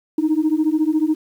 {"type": "beating tone pair", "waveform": "sine", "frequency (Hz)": [304.3, 318.3], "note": ["D#4", "D#4"], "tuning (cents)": [-38, 39], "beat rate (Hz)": 14, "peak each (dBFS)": -17, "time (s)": [0.18, 1.15], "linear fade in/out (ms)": 5, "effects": ["tanh soft clip ceiling -10 dBFS", "8-bit"]}